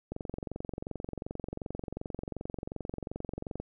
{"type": "click train", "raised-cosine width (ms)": 2, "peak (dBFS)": -23, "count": 80, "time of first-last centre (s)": [0.12, 3.6], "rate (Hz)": 22.7, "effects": []}